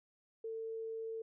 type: tone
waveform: sine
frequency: 448.5 Hz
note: A4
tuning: 33 cents sharp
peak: -39 dBFS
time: 0.44-1.22 s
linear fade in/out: 5 ms
effects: none